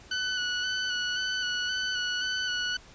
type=tone with vibrato; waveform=20% pulse; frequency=1487 Hz; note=F#6; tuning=8 cents sharp; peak=-23 dBFS; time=0.11-2.77 s; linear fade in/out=5 ms; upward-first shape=square; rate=1.9 Hz; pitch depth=18 cents each way; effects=pink hiss -52 dBFS RMS until 2.94 s + resampled to 16000 Hz